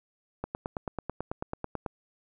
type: click train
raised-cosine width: 1 ms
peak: -18 dBFS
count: 14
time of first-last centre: 0.44-1.862 s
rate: 9.14 Hz
effects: none